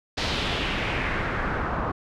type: noise with low-pass filter sweep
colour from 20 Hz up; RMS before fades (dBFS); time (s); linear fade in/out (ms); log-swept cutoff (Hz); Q
pink; -27; 0.17-1.92; 10; 4300 to 1100; 2.1
effects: none